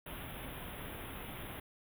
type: band-stop noise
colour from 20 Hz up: pink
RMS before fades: -45 dBFS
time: 0.06-1.6 s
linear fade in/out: 5 ms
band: 3600 to 10000 Hz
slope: 96 dB/octave
effects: none